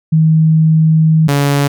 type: tone pair in turn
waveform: sine / sawtooth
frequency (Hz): 158.7 / 141.96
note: D#3 / C#3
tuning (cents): +35 / +42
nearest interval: major second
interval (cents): 193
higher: first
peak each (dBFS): -6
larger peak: neither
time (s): 0.12-1.28 / 1.28-1.68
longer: first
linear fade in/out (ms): 10
effects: none